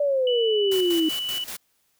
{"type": "exponential sweep", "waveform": "sine", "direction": "down", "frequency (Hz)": [587.3, 311.6], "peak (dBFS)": -19, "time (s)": [0, 1.09], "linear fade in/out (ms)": 5}
{"type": "tone", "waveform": "sine", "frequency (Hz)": 2966, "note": "F#7", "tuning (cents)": 4, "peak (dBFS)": -26, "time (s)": [0.27, 1.44], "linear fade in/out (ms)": 2}
{"type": "noise with tremolo", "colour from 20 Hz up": "white", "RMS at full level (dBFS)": -34, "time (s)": [0.71, 1.57], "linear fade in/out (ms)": 10, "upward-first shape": "square", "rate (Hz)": 5.2, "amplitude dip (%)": 65}
{"effects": ["white hiss -68 dBFS RMS until 1.99 s"]}